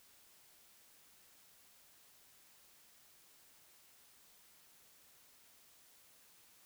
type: silence
effects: white hiss -65 dBFS RMS until 6.65 s